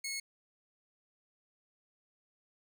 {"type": "tone", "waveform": "15% pulse", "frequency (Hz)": 2183, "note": "C#7", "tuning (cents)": -27, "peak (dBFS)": -30, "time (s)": [0.04, 0.2], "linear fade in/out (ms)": 5, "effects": []}